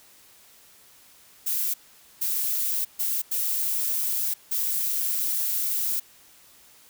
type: noise bursts at uneven times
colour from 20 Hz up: violet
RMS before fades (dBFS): -26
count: 5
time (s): 1.46-1.74 / 2.21-2.85 / 2.99-3.22 / 3.31-4.34 / 4.51-6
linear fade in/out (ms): 10
effects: white hiss -54 dBFS RMS until 6.89 s